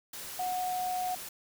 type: tone in noise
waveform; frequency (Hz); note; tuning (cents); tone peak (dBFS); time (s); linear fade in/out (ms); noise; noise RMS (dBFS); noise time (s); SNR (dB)
sine; 732; F#5; -19; -30; 0.39-1.15; 5; white; -42; 0.13-1.29; +9
effects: none